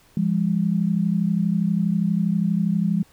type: tone pair together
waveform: sine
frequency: 171 / 203.4 Hz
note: F3 / G#3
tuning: -36 / -36 cents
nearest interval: minor third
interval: 300 cents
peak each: -21 dBFS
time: 0.17-3.03 s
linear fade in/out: 2 ms
effects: pink hiss -56 dBFS RMS until 3.12 s